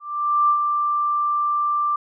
sine tone with ADSR envelope, 1180 Hz, D6, 8 cents sharp, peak -13 dBFS, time 0-1.96 s, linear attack 490 ms, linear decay 83 ms, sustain -5 dB, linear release 4 ms, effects none

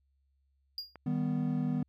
triangle tone with exponential decay, 4830 Hz, D8, 48 cents sharp, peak -31 dBFS, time 0.78-0.96 s, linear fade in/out 1 ms, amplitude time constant 38 ms
click, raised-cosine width 0.5 ms, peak -32 dBFS, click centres 0.957 s
triangle chord, Eb augmented, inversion none, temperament equal, 155.56 / 196 / 246.9 Hz, Eb3 / G3 / B3, 0 / 0 / 0 cents, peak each -31 / -34 / -30 dBFS, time 1.06-1.83 s, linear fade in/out 5 ms
effects added 68 Hz sine -70 dBFS peak until 1.88 s

